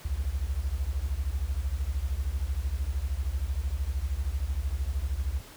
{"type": "beating tone pair", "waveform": "sine", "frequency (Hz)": [61.1, 74.1], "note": ["B1", "D2"], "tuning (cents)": [-18, 16], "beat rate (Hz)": 13, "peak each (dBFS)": -30, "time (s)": [0.05, 5.41], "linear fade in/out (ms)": 5, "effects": ["pink hiss -49 dBFS RMS until 5.56 s"]}